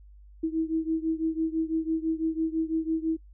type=beating tone pair; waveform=sine; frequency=320 / 326 Hz; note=D#4 / E4; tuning=+49 / -19 cents; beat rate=6 Hz; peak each=-27 / -29 dBFS; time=0.43-3.17 s; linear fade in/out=10 ms; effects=noise-tail reverb RT60 0.1 s tail -21 dB re dry + added 50 Hz sine -48 dBFS peak until 3.33 s